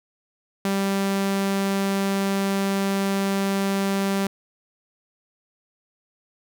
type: tone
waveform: sawtooth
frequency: 196.2 Hz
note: G3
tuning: 2 cents sharp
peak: -17 dBFS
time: 0.65-4.27 s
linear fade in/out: 2 ms
effects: none